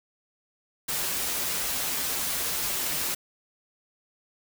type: noise with comb filter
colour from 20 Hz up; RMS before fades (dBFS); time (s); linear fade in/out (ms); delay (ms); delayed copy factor
white; -29; 0.88-3.15; 10; 9.4; -0.6
effects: none